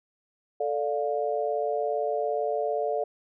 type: chord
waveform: sine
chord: D minor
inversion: second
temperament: just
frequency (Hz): 440.5 / 587.3 / 704.8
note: A4 / D5 / F5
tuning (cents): +2 / 0 / +16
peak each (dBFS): -29 / -29 / -30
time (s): 0.6-3.04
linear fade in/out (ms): 5
effects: none